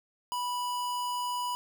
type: tone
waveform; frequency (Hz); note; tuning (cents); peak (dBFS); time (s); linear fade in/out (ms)
square; 983; B5; -8; -31; 0.32-1.55; 0
effects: none